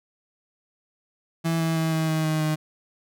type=tone with pitch steps; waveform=35% pulse; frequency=164.81 / 163.11 / 161.42 / 159.75 / 158.1 / 156.46 / 154.84 Hz; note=E3 / E3 / E3 / D#3 / D#3 / D#3 / D#3; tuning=0 / -18 / -36 / +46 / +28 / +10 / -8 cents; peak=-20 dBFS; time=1.44-2.56 s; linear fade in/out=20 ms; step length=160 ms; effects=none